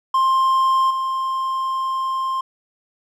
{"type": "tone with level steps", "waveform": "triangle", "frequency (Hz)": 1055, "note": "C6", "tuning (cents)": 14, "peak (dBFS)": [-12, -18], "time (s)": [0.14, 2.41], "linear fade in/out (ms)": 5, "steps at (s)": 0.9, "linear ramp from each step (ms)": 10, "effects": []}